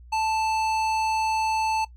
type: tone with hard clipping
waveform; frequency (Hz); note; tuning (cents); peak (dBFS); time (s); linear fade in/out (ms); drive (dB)
triangle; 880; A5; 0; -24; 0.12-1.85; 10; 18
effects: noise-tail reverb RT60 0.1 s tail -17 dB re dry + added 60 Hz sine -44 dBFS peak until 1.96 s